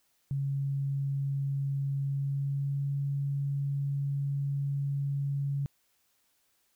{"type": "tone with pitch glide", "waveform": "sine", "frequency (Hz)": [138.59, 140.2], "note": ["C#3", "C#3"], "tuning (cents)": [0, 20], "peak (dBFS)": -28, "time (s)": [0.31, 5.66], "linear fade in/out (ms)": 0, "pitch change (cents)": 20, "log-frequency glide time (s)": [2.04, 2.94], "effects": ["white hiss -72 dBFS RMS until 6.75 s"]}